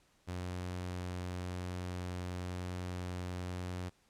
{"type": "tone", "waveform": "sawtooth", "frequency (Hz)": 90.1, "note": "F#2", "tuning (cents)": -45, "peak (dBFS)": -34, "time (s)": [0.27, 3.9], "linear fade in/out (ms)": 20, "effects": ["pink hiss -70 dBFS RMS until 4.09 s", "low-pass 10000 Hz 12 dB/octave"]}